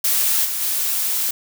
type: noise with level steps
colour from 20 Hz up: blue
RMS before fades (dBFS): -18 / -24 / -21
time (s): 0.04-1.31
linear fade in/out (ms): 5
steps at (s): 0.44 / 0.6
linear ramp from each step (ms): 20
effects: none